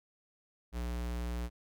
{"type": "tone", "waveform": "square", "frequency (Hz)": 59.7, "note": "A#1", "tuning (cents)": 42, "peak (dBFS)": -35, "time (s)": [0.72, 1.5], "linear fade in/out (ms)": 50, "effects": []}